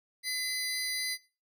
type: tone pair together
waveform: 25% pulse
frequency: 2026 / 4801 Hz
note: B6 / D8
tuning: +44 / +37 cents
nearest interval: octave + minor third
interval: 1493 cents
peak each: -30 / -29 dBFS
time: 0.23-1.18 s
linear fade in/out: 50 ms
effects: noise-tail reverb RT60 0.3 s tail -17 dB re dry